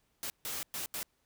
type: noise bursts at uneven times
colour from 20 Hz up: white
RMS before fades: -38 dBFS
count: 4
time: 0.23-0.3 / 0.45-0.63 / 0.74-0.86 / 0.94-1.03 s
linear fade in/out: 0 ms
effects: pink hiss -75 dBFS RMS until 1.25 s